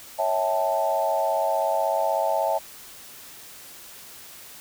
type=chord; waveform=sine; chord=A dominant seventh; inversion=first; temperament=equal with one note detuned; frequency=554.4 / 650.9 / 784 / 880 Hz; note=C#5 / E5 / G5 / A5; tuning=0 / -22 / 0 / 0 cents; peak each=-28 / -24 / -29 / -26 dBFS; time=0.18-2.59 s; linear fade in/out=20 ms; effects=white hiss -44 dBFS RMS until 4.6 s